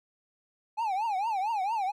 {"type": "tone with vibrato", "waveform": "triangle", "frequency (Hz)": 830.6, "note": "G#5", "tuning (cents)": 0, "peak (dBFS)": -25, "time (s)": [0.77, 1.92], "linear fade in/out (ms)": 20, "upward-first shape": "triangle", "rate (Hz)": 4.4, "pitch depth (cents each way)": 230, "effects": []}